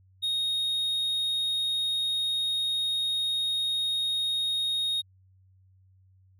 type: tone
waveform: triangle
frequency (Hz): 3729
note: A#7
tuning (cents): 0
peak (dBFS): -24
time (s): 0.22-5.02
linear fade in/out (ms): 20
effects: added 94 Hz sine -57 dBFS peak until 6.39 s